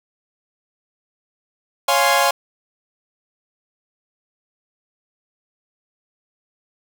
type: chord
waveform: sawtooth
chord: Db major seventh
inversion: none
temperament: equal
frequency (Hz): 554.4 / 698.5 / 830.6 / 1046.5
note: Db5 / F5 / Ab5 / C6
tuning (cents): 0 / 0 / 0 / 0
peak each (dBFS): -16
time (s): 1.88-2.31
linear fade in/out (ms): 5
effects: none